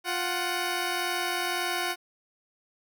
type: tone pair together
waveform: 10% pulse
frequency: 352.1 / 746 Hz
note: F4 / F#5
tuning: +14 / +14 cents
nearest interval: octave + minor second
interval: 1300 cents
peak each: -22 dBFS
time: 0.04-1.96 s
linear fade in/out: 50 ms
effects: none